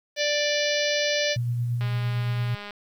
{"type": "harmonic tone", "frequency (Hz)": 588, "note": "D5", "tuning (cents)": 2, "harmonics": [1, 3, 4, 5, 6, 7, 8, 9, 10], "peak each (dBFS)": [-25, -30, -31, -32, -33, -33, -34, -35, -35], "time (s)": [0.16, 1.37], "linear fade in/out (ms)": 50}
{"type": "tone with tremolo", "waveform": "sine", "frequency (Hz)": 120, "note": "B2", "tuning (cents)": -49, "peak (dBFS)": -22, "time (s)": [1.36, 2.55], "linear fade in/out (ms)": 5, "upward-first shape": "sine", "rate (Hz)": 8.8, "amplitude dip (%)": 25}
{"type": "click train", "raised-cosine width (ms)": 0.3, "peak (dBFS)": -22, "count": 185, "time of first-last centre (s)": [1.81, 2.708], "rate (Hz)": 205}
{"effects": ["9-bit"]}